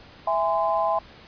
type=chord; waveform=sine; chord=E augmented; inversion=none; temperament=just; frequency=659.3 / 824.1 / 1030.1 Hz; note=E5 / G#5 / B#5; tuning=0 / -14 / -27 cents; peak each=-24 / -25 / -25 dBFS; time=0.27-0.99 s; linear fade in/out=5 ms; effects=pink hiss -48 dBFS RMS until 1.27 s + resampled to 11025 Hz